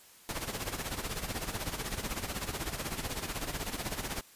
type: noise with tremolo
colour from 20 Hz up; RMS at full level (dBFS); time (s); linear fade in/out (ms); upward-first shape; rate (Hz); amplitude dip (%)
pink; -34; 0.29-4.21; 0; sine; 16; 70
effects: white hiss -57 dBFS RMS until 4.35 s + resampled to 32000 Hz